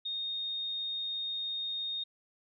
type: tone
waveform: sine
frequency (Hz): 3697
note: A#7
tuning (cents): -15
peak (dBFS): -33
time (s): 0.05-2.04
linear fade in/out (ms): 10
effects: none